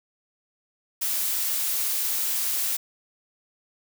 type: noise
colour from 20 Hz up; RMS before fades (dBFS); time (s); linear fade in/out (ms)
blue; -26; 1.01-2.77; 10
effects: none